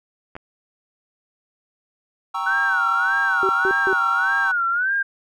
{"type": "clicks", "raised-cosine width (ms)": 0.5, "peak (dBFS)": -20, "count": 2, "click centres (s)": [0.354, 0.365]}
{"type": "chord", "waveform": "triangle", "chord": "G diminished seventh", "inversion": "none", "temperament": "equal", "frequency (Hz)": [784, 932.3, 1108.7, 1318.5], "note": ["G5", "Bb5", "Db6", "Fb6"], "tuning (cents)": [0, 0, 0, 0], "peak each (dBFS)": [-28, -27, -26, -25], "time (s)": [2.34, 4.52], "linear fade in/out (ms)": 10}
{"type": "tone with vibrato", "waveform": "sine", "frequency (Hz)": 1480, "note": "F#6", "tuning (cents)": 0, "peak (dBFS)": -18, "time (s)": [2.46, 5.03], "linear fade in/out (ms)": 10, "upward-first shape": "sine", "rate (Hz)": 1.7, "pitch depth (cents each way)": 150}
{"type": "tone bursts", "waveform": "sine", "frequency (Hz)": 382.6, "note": "G4", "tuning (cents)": -42, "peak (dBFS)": -20, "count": 3, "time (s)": [3.43, 3.93], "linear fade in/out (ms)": 0, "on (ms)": 60, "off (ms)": 160}
{"effects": []}